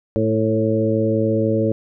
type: harmonic tone with a mistuned harmonic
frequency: 110 Hz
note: A2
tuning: in tune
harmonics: 1 / 2 / 3 / 4 / 5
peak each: -22 / -22 / -22 / -22 / -22 dBFS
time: 0.16-1.72 s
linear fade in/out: 0 ms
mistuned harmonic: 4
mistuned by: +15 cents
effects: none